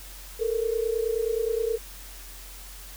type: tone pair together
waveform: sine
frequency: 440 / 469.5 Hz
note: A4 / A#4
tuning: 0 / +12 cents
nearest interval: minor second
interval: 112 cents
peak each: -26 / -27 dBFS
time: 0.39-1.78 s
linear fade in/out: 20 ms
effects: added 45 Hz sine -43 dBFS peak until 2.96 s + white hiss -45 dBFS RMS until 2.96 s